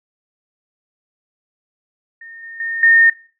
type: tone with level steps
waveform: sine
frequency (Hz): 1830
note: A#6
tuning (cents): -32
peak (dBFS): -34 / -31 / -20 / -7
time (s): 2.21-3.1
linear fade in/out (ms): 5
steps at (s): 2.43 / 2.6 / 2.83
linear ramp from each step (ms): 2
effects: noise-tail reverb RT60 0.4 s tail -18 dB re dry